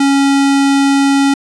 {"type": "tone", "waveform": "square", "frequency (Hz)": 277, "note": "C#4", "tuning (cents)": -1, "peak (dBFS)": -9, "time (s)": [0, 1.34], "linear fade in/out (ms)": 5, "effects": ["resampled to 22050 Hz"]}